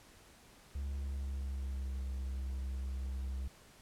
triangle tone with pitch glide, 69.3 to 65.83 Hz, C#2 to C2, 0 to +11 cents, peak -34 dBFS, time 0.75-3.48 s, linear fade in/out 5 ms, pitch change -89 cents, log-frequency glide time 0.88-2.04 s, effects pink hiss -60 dBFS RMS until 3.81 s + low-pass 12000 Hz 12 dB/octave

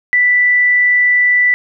sine tone, 1975.5 Hz, B6, in tune, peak -8 dBFS, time 0.13-1.54 s, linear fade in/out 0 ms, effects none

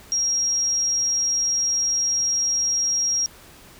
sine tone, 5620 Hz, F8, 10 cents sharp, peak -19 dBFS, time 0.12-3.26 s, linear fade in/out 0 ms, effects pink hiss -47 dBFS RMS until 3.79 s

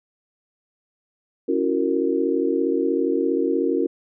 sine chord, F# dominant seventh, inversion second, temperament just, 277.5 / 333 / 370 / 462.5 Hz, C#4 / E4 / F#4 / A#4, +2 / +18 / 0 / -14 cents, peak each -24 dBFS, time 1.48-3.87 s, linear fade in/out 10 ms, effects none

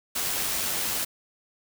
white noise with amplitude modulation, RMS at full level -27 dBFS, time 0.15-1.05 s, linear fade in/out 10 ms, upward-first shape sine, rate 92.4 Hz, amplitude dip 25%, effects none

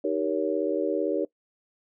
sine chord, Eb dominant seventh, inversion none, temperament just, 311.1 / 388.9 / 466.7 / 560 Hz, Eb4 / G4 / Bb4 / Db5, 0 / -14 / +2 / +18 cents, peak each -29 dBFS, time 0.04-1.25 s, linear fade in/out 5 ms, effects noise-tail reverb RT60 0.1 s tail -21 dB re dry

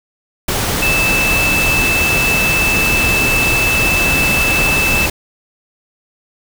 sine tone in noise, 2631 Hz, E7, 4 cents flat, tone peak -13 dBFS, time 0.82-5.06 s, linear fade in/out 5 ms, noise pink, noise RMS -17 dBFS, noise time 0.48-5.1 s, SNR +1 dB, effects none

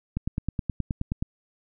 click train, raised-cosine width 5 ms, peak -14 dBFS, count 11, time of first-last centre 0.17-1.225 s, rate 9.48 Hz, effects none

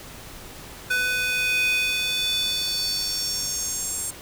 square tone with high-pass filter sweep, 499 Hz, B4, 18 cents sharp, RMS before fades -25 dBFS, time 0.9-4.11 s, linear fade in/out 10 ms, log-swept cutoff 1700 to 8200 Hz, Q 4.6, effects pink hiss -41 dBFS RMS until 4.21 s

